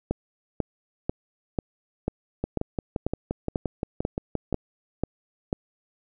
two click trains, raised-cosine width 2 ms, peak -13 / -11 dBFS, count 13 / 12, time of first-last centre 2.44-4.527 / 0.11-5.529 s, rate 5.75 / 2.03 Hz, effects none

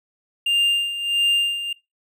triangle tone with tremolo, 2800 Hz, F7, 4 cents sharp, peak -13 dBFS, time 0.46-1.73 s, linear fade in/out 5 ms, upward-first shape sine, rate 1.5 Hz, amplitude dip 70%, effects noise-tail reverb RT60 0.2 s tail -20 dB re dry

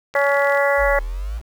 click train, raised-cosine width 0.2 ms, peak -21 dBFS, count 18, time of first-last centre 0.14-0.574 s, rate 39.2 Hz
harmonic tone, 281.3 Hz, C#4, 26 cents sharp, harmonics 2 / 3 / 4 / 5 / 6 / 7, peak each -17 / -24 / -25 / -26 / -25 / -22 dBFS, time 0.15-0.99 s, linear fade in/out 2 ms
sine exponential two-way sweep, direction down then up, 61.74 to 36.46 to 59.2 Hz, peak -23 dBFS, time 0.77-1.42 s, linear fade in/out 50 ms, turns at 0.95 s
effects 7-bit

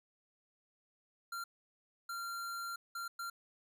square tone bursts at uneven times, 1380 Hz, F6, 21 cents flat, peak -40 dBFS, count 4, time 1.32-1.44 / 2.09-2.76 / 2.95-3.08 / 3.19-3.3 s, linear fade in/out 5 ms, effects none

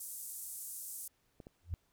pink band-pass noise, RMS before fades -45 dBFS, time 0-1.08 s, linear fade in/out 5 ms, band 8400 to 14000 Hz, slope 24 dB/octave
clicks, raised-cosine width 2 ms, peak -36 dBFS, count 2, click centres 1.402 / 1.469 s
sine tone with exponential growth, 86 Hz, F2, 26 cents flat, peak -30 dBFS, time 1.63-1.74 s, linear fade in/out 0 ms, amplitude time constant 22 ms
effects pink hiss -75 dBFS RMS until 1.92 s

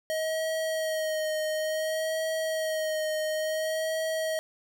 square tone with vibrato, 630 Hz, D#5, 21 cents sharp, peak -28 dBFS, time 0.1-4.39 s, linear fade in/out 0 ms, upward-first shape sine, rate 0.57 Hz, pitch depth 25 cents each way, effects none

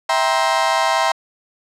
35% pulse chord, C dominant seventh, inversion first, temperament just, 654.1 / 784.9 / 941.9 / 1046.5 Hz, E5 / G5 / Bb5 / C6, -14 / +2 / +18 / 0 cents, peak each -19 dBFS, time 0.09-1.12 s, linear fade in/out 5 ms, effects low-pass 7000 Hz 12 dB/octave

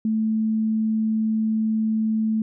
sine tone, 219.4 Hz, A3, 5 cents flat, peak -19 dBFS, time 0.05-2.42 s, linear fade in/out 2 ms, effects none

